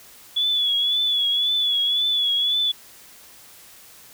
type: tone with vibrato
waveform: sine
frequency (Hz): 3410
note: G#7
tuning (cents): +45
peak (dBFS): -18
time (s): 0.36-2.72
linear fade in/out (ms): 10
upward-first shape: triangle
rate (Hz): 1.9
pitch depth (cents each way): 61
effects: white hiss -47 dBFS RMS until 4.13 s